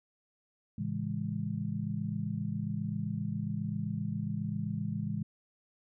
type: chord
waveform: sine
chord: A major seventh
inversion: none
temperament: just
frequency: 110 / 137.5 / 165 / 206.2 Hz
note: A2 / C#3 / E3 / G#3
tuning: 0 / -14 / +2 / -12 cents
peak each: -38 / -39 / -37 / -36 dBFS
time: 0.78-5.23 s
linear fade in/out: 5 ms
effects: none